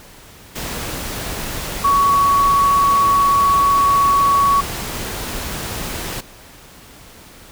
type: tone in noise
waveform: sine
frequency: 1121 Hz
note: C#6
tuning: 19 cents sharp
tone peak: -11 dBFS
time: 1.84-4.61 s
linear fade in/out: 10 ms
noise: pink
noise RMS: -26 dBFS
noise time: 0.55-6.21 s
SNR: +12 dB
effects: pink hiss -42 dBFS RMS until 7.51 s